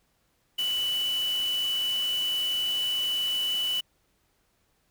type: tone in noise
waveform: sine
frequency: 2972 Hz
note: F#7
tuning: 7 cents sharp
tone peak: -25 dBFS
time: 0.58-3.81 s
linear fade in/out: 10 ms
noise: white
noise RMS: -40 dBFS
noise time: 0.58-3.81 s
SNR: +12 dB
effects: pink hiss -70 dBFS RMS until 4.9 s